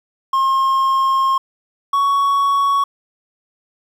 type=tone pair in turn; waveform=triangle; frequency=1070 / 1116.6 Hz; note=C6 / C#6; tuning=+38 / +12 cents; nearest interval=minor second; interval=74 cents; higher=second; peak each=-11 dBFS; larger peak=neither; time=0.33-1.38 / 1.93-2.84 s; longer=first; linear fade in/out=5 ms; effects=8-bit